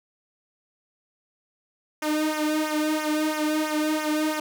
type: tone with flanger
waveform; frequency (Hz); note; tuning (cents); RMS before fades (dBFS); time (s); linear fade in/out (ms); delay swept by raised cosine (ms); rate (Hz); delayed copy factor
sawtooth; 306.9; D#4; -24; -25; 2.02-4.4; 5; 0.23 to 2.33; 3; -0.85
effects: none